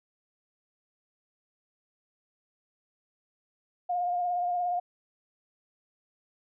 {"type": "tone with vibrato", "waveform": "sine", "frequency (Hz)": 710, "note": "F5", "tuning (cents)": 28, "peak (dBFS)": -26, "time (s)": [3.89, 4.8], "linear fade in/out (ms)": 10, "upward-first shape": "triangle", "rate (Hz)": 17, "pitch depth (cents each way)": 33, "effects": []}